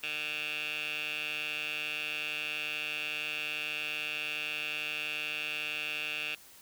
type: tone with band-pass filter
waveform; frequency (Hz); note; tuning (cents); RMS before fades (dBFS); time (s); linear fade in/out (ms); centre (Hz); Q
15% pulse; 151.2; D#3; -49; -36; 0.03-6.35; 5; 2800; 8.6
effects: white hiss -55 dBFS RMS until 6.61 s